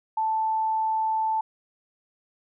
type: tone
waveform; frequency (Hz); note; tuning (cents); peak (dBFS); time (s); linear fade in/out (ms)
sine; 880; A5; 0; -22; 0.17-1.41; 5
effects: none